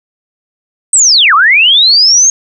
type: linear two-way sweep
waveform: sine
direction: down then up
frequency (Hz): 8372 to 1083 to 6560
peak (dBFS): -3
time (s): 0.93-2.3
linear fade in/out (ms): 2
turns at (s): 1.34
effects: none